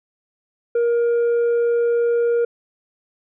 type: tone with tanh clipping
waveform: sine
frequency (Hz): 471.5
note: A#4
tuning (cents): +20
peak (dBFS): -16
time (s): 0.75-2.45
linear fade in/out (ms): 5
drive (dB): 3
effects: none